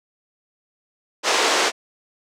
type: band-pass noise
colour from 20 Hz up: pink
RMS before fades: -19 dBFS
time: 1.23-1.72 s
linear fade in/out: 50 ms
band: 390 to 7200 Hz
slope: 24 dB/octave
effects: none